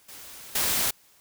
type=noise with level steps; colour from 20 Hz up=white; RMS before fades=-44 / -25 dBFS; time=0.08-0.91 s; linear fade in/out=10 ms; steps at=0.55 s; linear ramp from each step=5 ms; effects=white hiss -59 dBFS RMS until 1.2 s